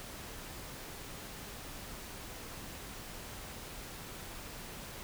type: silence
effects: pink hiss -46 dBFS RMS until 5.03 s